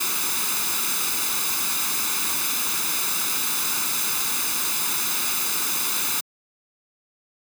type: noise with comb filter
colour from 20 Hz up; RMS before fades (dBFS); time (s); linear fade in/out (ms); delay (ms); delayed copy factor
white; -24; 0-6.21; 10; 0.8; +0.65
effects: high-pass 200 Hz 12 dB/octave